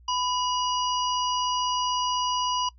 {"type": "harmonic tone with a mistuned harmonic", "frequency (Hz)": 967, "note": "B5", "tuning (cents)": -37, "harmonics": [1, 3, 5, 6], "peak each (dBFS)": [-26, -31, -34, -35], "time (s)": [0.08, 2.69], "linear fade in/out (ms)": 5, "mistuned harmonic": 1, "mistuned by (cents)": 53, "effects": ["noise-tail reverb RT60 0.1 s tail -22 dB re dry", "added 60 Hz sine -50 dBFS peak until 2.78 s"]}